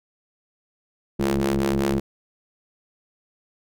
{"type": "ring-modulated tone", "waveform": "sawtooth", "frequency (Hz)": 68.9, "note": "C#2", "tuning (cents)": -10, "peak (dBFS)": -13, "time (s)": [1.19, 2], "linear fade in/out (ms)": 10, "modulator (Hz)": 273, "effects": []}